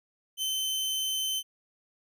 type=tone; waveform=sawtooth; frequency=3074 Hz; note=G7; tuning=35 cents flat; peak=-25 dBFS; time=0.37-1.43 s; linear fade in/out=50 ms; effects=none